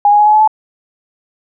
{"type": "tone with pitch steps", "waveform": "sine", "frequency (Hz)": [820, 829, 838.2, 847.4, 856.8, 866.3], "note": ["G#5", "G#5", "G#5", "G#5", "A5", "A5"], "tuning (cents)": [-22, -3, 16, 35, -46, -27], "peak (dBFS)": -5, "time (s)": [0.05, 0.476], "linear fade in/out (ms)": 2, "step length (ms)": 71, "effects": []}